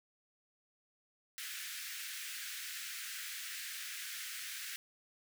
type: high-pass noise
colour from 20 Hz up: pink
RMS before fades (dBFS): -44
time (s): 1.38-4.76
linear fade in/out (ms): 0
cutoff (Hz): 1500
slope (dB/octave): 48
effects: none